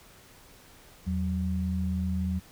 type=tone pair together; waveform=sine; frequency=82.41 / 185.65 Hz; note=E2 / F#3; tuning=0 / +6 cents; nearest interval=octave + major second; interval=1406 cents; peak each=-29 / -29 dBFS; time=1.06-2.4 s; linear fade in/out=20 ms; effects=pink hiss -54 dBFS RMS until 2.51 s